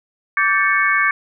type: tone cluster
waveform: sine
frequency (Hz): 1159 / 1573 / 1765 / 2214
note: D6 / G6 / A6 / C#7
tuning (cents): -23 / +6 / +5 / -3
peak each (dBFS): -19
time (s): 0.37-1.11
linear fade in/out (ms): 2
effects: none